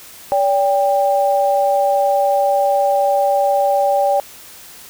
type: tone pair together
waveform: sine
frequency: 572 / 793.3 Hz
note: D5 / G5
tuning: -46 / +20 cents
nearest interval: tritone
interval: 566 cents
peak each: -15 dBFS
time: 0.32-4.2 s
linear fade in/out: 0 ms
effects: white hiss -39 dBFS RMS until 4.89 s